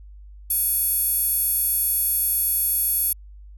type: tone with high-pass filter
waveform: square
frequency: 493.9 Hz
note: B4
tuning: in tune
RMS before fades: -22 dBFS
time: 0.5-3.13 s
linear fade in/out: 5 ms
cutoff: 11000 Hz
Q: 7.1
effects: added 50 Hz sine -40 dBFS peak until 3.57 s